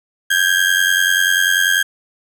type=ring-modulated tone; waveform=35% pulse; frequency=1612 Hz; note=G6; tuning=48 cents sharp; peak=-8 dBFS; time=0.3-1.83 s; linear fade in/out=10 ms; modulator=45.1 Hz; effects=none